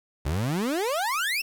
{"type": "exponential sweep", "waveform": "30% pulse", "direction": "up", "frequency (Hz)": [65.41, 2774], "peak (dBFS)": -22, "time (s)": [0.25, 1.42], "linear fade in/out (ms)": 10, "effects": ["8-bit"]}